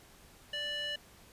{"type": "tone with band-pass filter", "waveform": "square", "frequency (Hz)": 587.3, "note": "D5", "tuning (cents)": 0, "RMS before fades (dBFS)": -37, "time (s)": [0.53, 0.96], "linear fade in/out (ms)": 5, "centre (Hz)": 2600, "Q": 5.6, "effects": ["pink hiss -58 dBFS RMS until 1.32 s", "resampled to 32000 Hz"]}